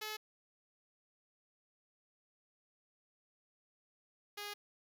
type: tone pair in turn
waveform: 5% pulse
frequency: 429.1 / 411.9 Hz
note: A4 / G#4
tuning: -43 / -14 cents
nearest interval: minor second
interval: 71 cents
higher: first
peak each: -29 / -31 dBFS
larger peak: first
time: 0.01-0.17 / 4.37-4.54 s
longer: second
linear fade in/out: 10 ms
effects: none